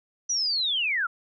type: linear sweep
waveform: sine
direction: down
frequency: 5970 to 1302 Hz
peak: -23 dBFS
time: 0.29-1.07 s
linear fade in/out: 10 ms
effects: none